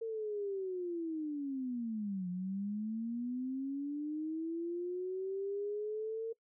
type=linear two-way sweep; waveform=sine; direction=down then up; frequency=456.1 to 177.1 to 456.1 Hz; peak=-35 dBFS; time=0.01-6.33 s; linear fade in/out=10 ms; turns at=2.29 s; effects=noise-tail reverb RT60 0.1 s tail -21 dB re dry